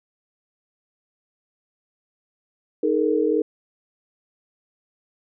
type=chord; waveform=sine; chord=D# suspended fourth; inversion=none; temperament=equal with one note detuned; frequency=311.1 / 423.5 / 466.2 Hz; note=D#4 / G#4 / A#4; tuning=0 / +34 / 0 cents; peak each=-22 dBFS; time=2.83-3.42 s; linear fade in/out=5 ms; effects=none